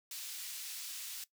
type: high-pass noise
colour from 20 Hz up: pink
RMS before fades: -44 dBFS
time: 0.11-1.24 s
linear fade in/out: 2 ms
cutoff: 3600 Hz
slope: 12 dB/octave
effects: noise-tail reverb RT60 0.1 s tail -17 dB re dry